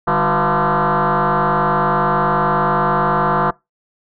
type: tone with frequency modulation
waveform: sine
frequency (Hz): 147.3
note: D3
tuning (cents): +6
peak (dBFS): -12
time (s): 0.07-3.51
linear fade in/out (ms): 10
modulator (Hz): 172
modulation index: 7.4
effects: noise-tail reverb RT60 0.2 s tail -23 dB re dry + tanh soft clip ceiling -8 dBFS